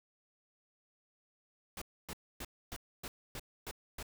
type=noise bursts; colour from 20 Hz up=pink; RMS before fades=-43 dBFS; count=8; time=1.77-4.028 s; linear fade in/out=2 ms; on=46 ms; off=270 ms; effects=none